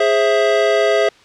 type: chord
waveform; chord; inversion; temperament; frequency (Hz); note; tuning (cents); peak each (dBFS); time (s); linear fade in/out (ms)
square; Ab augmented; none; equal with one note detuned; 415.3 / 529.9 / 659.3; Ab4 / C5 / E5; 0 / +22 / 0; -17 / -20 / -16; 0-1.09; 5
effects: white hiss -47 dBFS RMS until 1.24 s + low-pass 4000 Hz 12 dB/octave